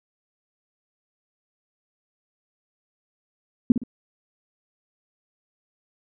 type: tone with echo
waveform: sine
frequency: 241.6 Hz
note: B3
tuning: 38 cents flat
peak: -9 dBFS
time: 3.7-3.72 s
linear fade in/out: 2 ms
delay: 58 ms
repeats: 2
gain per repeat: -10 dB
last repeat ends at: 3.836 s
effects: none